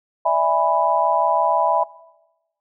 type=chord; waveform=sine; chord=E dominant seventh; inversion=third; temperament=just; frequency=593.3 / 659.3 / 824.1 / 988.9 Hz; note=D5 / E5 / G#5 / B5; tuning=+18 / 0 / -14 / +2 cents; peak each=-25 / -19 / -22 / -19 dBFS; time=0.25-1.84 s; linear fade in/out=10 ms; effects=noise-tail reverb RT60 1.0 s tail -21 dB re dry